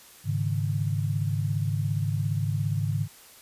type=chord; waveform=sine; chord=Ab suspended fourth; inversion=none; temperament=just; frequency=103.83 / 138.43 / 155.74 Hz; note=Ab2 / Db3 / Eb3; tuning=0 / -2 / +2 cents; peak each=-27 / -29 / -30 dBFS; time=0.24-3.08 s; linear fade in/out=50 ms; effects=white hiss -51 dBFS RMS until 3.41 s + resampled to 32000 Hz